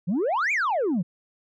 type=exponential two-way sweep; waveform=sine; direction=up then down; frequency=157.4 to 2489 to 157.4 Hz; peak=-19 dBFS; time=0.07-1.03 s; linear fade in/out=20 ms; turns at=0.52 s; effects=tanh soft clip ceiling -20 dBFS